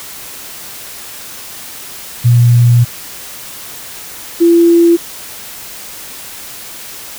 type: tone pair in turn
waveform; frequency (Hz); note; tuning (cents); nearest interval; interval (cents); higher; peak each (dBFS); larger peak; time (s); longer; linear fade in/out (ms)
sine; 120 / 339.4; B2 / F4; -49 / -49; octave + tritone; 1800; second; -4; neither; 2.24-2.85 / 4.4-4.97; first; 20
effects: white hiss -29 dBFS RMS until 7.18 s